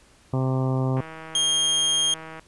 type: harmonic tone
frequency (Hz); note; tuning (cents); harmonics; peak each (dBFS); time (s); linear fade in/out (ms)
130.81; C3; 0; 1 / 2 / 3 / 4 / 5 / 6 / 7 / 8 / 9; -22 / -28 / -32 / -34 / -36 / -38 / -39 / -40 / -41; 0.33-1.01; 5
type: click train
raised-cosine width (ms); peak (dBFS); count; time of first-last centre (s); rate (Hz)
0.5; -24; 229; 0.97-2.395; 160
type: tone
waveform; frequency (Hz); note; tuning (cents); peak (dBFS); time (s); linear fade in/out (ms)
sawtooth; 3223; G7; +47; -16; 1.35-2.14; 2
effects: pink hiss -56 dBFS RMS until 2.47 s + resampled to 24000 Hz

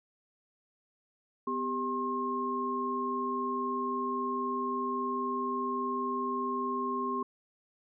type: tone cluster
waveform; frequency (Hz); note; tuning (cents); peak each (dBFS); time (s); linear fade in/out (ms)
sine; 251.3 / 395 / 1070; B3 / G4 / C6; +30 / +13 / +38; -36 / -36 / -32; 1.47-7.23; 5
effects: none

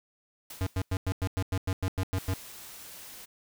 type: noise with exponential decay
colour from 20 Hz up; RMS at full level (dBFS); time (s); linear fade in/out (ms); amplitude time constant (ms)
white; -41; 0.5-0.92; 5; 91
type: tone bursts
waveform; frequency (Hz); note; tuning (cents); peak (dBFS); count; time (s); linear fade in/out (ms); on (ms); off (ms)
square; 94; F#2; +28; -27; 12; 0.61-2.337; 0; 55; 97
type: noise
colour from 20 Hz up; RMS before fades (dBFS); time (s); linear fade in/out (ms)
white; -46; 2.16-3.26; 20
effects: none

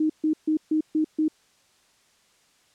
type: tone bursts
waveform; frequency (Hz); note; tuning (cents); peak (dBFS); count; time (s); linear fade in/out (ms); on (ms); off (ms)
sine; 311.1; D#4; 0; -19; 6; 0-1.282; 5; 97; 140
effects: white hiss -62 dBFS RMS until 2.74 s + low-pass 8000 Hz 12 dB/octave

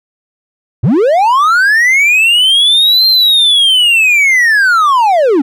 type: linear two-way sweep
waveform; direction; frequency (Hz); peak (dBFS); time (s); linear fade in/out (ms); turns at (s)
triangle; up then down; 90.5 to 4186 to 252.6; -4; 0.83-5.42; 10; 3.07
effects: none

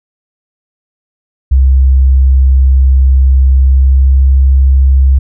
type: tone with pitch glide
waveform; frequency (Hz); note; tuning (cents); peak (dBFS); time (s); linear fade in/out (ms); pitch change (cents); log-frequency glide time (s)
sine; 66 to 66.77; C2 to C2; +16 to +36; -3; 1.51-5.19; 10; +20; 3.51-4.25
effects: none

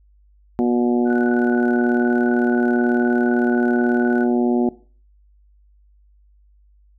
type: harmonic tone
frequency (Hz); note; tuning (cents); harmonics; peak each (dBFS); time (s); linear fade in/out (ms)
121.1; B2; -34; 2 / 3 / 4 / 5 / 6 / 7; -17 / -20 / -32 / -31 / -28 / -36; 0.59-4.69; 0
type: tone with tremolo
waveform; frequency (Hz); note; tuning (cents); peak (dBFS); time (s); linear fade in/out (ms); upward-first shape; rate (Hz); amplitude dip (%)
sine; 1480; F#6; 0; -25; 1.05-4.27; 50; square; 19; 50
effects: noise-tail reverb RT60 0.4 s tail -18 dB re dry + added 50 Hz sine -51 dBFS peak until 6.98 s

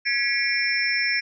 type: tone cluster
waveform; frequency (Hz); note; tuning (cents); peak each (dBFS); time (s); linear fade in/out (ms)
sine; 1673 / 1957 / 2184 / 2377 / 5370; G#6 / B6 / C#7 / D7 / E8; +12 / -16 / -26 / +20 / +31; -27; 0.05-1.21; 20
effects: none

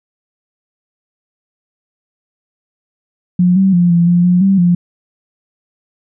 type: tone with pitch steps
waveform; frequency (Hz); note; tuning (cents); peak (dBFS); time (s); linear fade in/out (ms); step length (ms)
sine; 178.9 / 192.1 / 175.1 / 171.1 / 174.8 / 178.6 / 194.3 / 175.3; F3 / G3 / F3 / F3 / F3 / F3 / G3 / F3; +42 / -35 / +5 / -35 / +2 / +39 / -15 / +7; -7; 3.39-4.75; 5; 170
effects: none

